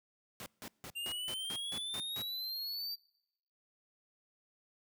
pink noise bursts, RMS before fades -45 dBFS, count 9, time 0.4-2.22 s, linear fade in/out 0 ms, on 60 ms, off 160 ms
square exponential sweep, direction up, 2772 to 4688 Hz, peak -38 dBFS, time 0.95-2.96 s, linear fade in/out 20 ms
effects noise-tail reverb RT60 0.9 s tail -26 dB re dry + high-pass 100 Hz 12 dB/octave

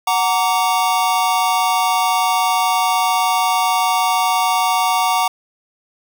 square chord, Gb augmented, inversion none, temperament just, 740 / 925 / 1156.2 Hz, Gb5 / Bb5 / D6, 0 / -14 / -27 cents, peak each -19 / -19 / -21 dBFS, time 0.07-5.28 s, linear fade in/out 5 ms, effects none

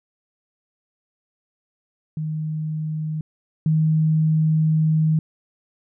sine tone pair in turn, 155.56 / 157.1 Hz, D#3 / D#3, 0 / +17 cents, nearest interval unison, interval 17 cents, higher second, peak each -23 / -15 dBFS, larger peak second, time 2.17-3.21 / 3.66-5.19 s, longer second, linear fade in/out 2 ms, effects none

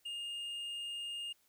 triangle tone with hard clipping, 2830 Hz, F7, 22 cents sharp, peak -40 dBFS, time 0.05-1.33 s, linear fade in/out 10 ms, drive 7 dB, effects white hiss -72 dBFS RMS until 1.48 s

